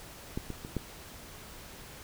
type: clicks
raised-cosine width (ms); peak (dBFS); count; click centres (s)
3; -20 / -24 / -28 / -18; 4; 0.375 / 0.503 / 0.649 / 0.767
effects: pink hiss -48 dBFS RMS until 2.03 s